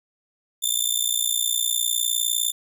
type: tone with amplitude modulation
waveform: 15% pulse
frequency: 3558 Hz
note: A7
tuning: 19 cents sharp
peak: -10 dBFS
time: 0.62-2.52 s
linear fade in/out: 20 ms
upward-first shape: sine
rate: 59.7 Hz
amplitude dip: 90%
effects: none